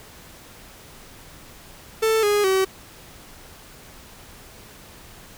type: tone with pitch steps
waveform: 45% pulse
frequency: 442.9 / 413.1 / 381.1 Hz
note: A4 / G#4 / G4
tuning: +11 / -9 / -49 cents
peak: -17 dBFS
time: 2.02-2.65 s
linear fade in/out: 10 ms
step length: 210 ms
effects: pink hiss -45 dBFS RMS until 5.37 s